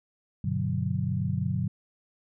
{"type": "chord", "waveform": "sine", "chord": "G major seventh", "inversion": "none", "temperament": "equal", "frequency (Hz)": [98, 123.47, 146.83, 185], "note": ["G2", "B2", "D3", "F#3"], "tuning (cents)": [0, 0, 0, 0], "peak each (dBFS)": -31, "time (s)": [0.44, 1.68], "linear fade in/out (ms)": 5, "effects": []}